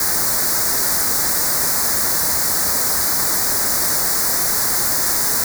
white band-stop noise, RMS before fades -18 dBFS, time 0-5.44 s, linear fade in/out 2 ms, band 2000 to 4300 Hz, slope 48 dB/octave, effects none

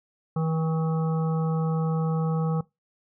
harmonic tone with a mistuned harmonic, 160.8 Hz, E3, 43 cents flat, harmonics 1 / 3 / 5 / 7 / 8, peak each -23 / -33 / -37 / -40 / -41 dBFS, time 0.36-2.61 s, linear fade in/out 5 ms, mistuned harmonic 7, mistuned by -19 cents, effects noise-tail reverb RT60 0.2 s tail -21 dB re dry

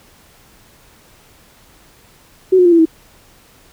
sine tone with pitch steps, 374.3 / 360.7 / 347.6 / 335 / 322.8 Hz, F#4 / F#4 / F4 / E4 / E4, +20 / -44 / -8 / +28 / -36 cents, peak -6 dBFS, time 2.52-2.855 s, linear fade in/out 10 ms, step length 67 ms, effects pink hiss -48 dBFS RMS until 3.72 s

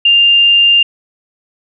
sine tone, 2798 Hz, F7, 3 cents sharp, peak -5 dBFS, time 0.05-0.83 s, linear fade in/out 5 ms, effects none

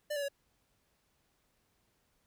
square tone with pitch steps, 594 / 572 / 560 Hz, D5 / D5 / C#5, +20 / -46 / +18 cents, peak -34 dBFS, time 0.1-0.286 s, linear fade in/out 10 ms, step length 62 ms, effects pink hiss -75 dBFS RMS until 2.26 s

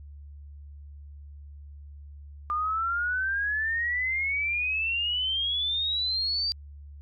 sine exponential sweep, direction up, 1199 to 4699 Hz, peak -25 dBFS, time 2.5-6.52 s, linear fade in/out 0 ms, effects added 72 Hz sine -42 dBFS peak until 7.01 s + AAC 64 kbps

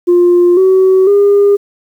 sine tone with pitch steps, 352 / 377.3 / 404.3 Hz, F4 / F#4 / G#4, +14 / +34 / -46 cents, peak -3 dBFS, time 0.07-1.57 s, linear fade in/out 20 ms, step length 500 ms, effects tanh soft clip ceiling -2 dBFS + 7-bit

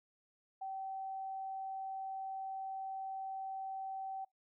sine tone, 770 Hz, G5, 31 cents flat, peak -39 dBFS, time 0.61-4.25 s, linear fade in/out 10 ms, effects noise-tail reverb RT60 0.2 s tail -26 dB re dry

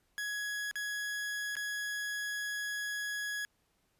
40% pulse tone with dropouts, 1673 Hz, G#6, 12 cents sharp, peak -34 dBFS, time 0.18-3.45 s, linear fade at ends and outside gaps 0 ms, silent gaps 0.712-0.756 / 1.554-1.567 s, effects pink hiss -75 dBFS RMS until 3.99 s + resampled to 32000 Hz

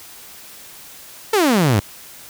sawtooth exponential sweep, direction down, 458 to 92.6 Hz, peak -9 dBFS, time 1.33-1.8 s, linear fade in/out 5 ms, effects white hiss -40 dBFS RMS until 2.29 s

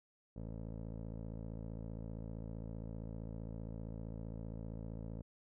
15% pulse tone with low-pass filter, 55.3 Hz, A1, 9 cents sharp, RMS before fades -45 dBFS, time 0.36-5.22 s, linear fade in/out 5 ms, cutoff 470 Hz, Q 1.2, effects none

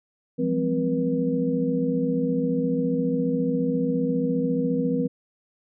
sine tone cluster, 170.3 / 184.8 / 204.7 / 258.6 / 481.9 Hz, F3 / F#3 / G#3 / C4 / B4, -43 / -2 / -25 / -20 / -43 cents, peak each -28 / -32 / -32 / -24 / -27 dBFS, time 0.38-5.08 s, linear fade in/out 20 ms, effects none

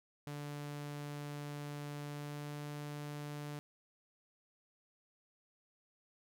sawtooth tone with pitch glide, 145.9 to 147 Hz, D3 to D3, -11 to +2 cents, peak -38 dBFS, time 0.27-3.59 s, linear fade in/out 0 ms, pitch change +13 cents, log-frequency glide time 2.08-2.55 s, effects none

